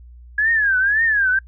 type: tone with vibrato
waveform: sine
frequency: 1661.2 Hz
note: G#6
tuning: in tune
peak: -14 dBFS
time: 0.38-1.39 s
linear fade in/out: 5 ms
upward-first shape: triangle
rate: 1.9 Hz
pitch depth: 200 cents each way
effects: noise-tail reverb RT60 0.1 s tail -25 dB re dry + added 60 Hz sine -39 dBFS peak until 1.47 s